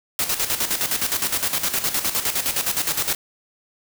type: noise with tremolo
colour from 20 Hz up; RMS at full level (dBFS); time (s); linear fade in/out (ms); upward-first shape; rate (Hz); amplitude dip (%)
white; -21; 0.19-3.15; 2; square; 9.7; 65
effects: none